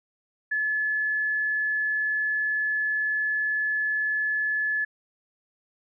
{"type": "tone", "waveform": "sine", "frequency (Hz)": 1719, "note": "A6", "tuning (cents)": -41, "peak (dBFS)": -23, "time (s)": [0.51, 4.85], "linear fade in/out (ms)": 10, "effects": []}